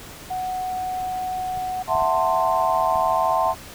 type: tone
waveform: sine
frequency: 740 Hz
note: F#5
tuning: in tune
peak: -24 dBFS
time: 0.3-1.83 s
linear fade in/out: 10 ms
type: clicks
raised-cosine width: 5 ms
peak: -25 dBFS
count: 4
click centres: 1.575 / 1.952 / 2.023 / 2.957 s
type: chord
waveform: sine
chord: F# half-diminished seventh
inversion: third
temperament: equal with one note detuned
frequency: 659.3 / 740 / 892.8 / 1046.5 Hz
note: E5 / F#5 / A5 / C6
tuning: 0 / 0 / +25 / 0 cents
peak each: -23 dBFS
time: 1.87-3.55 s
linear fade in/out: 50 ms
effects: pink hiss -40 dBFS RMS until 3.74 s